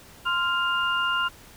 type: tone cluster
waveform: sine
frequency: 1040 / 1395 / 2816 Hz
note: C6 / F6 / F7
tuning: -11 / -2 / +14 cents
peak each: -28 / -24 / -29 dBFS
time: 0.25-1.29 s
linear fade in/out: 20 ms
effects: pink hiss -49 dBFS RMS until 1.56 s